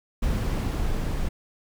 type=noise with level ramp; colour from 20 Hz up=brown; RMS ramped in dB=-24 to -27 dBFS; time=0.22-1.29 s; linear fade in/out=10 ms; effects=none